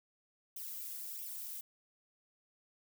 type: noise with flanger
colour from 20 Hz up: violet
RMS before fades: -44 dBFS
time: 0.56-1.61 s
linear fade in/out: 5 ms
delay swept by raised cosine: 0.33 to 2.43 ms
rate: 1.5 Hz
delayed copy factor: +0.7
effects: none